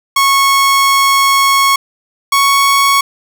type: tone pair in turn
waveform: sawtooth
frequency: 1100 / 1109.6 Hz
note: C#6 / C#6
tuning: -14 / +1 cents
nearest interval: unison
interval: 15 cents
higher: second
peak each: -4 dBFS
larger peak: neither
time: 0.16-1.76 / 2.32-3.01 s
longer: first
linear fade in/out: 5 ms
effects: none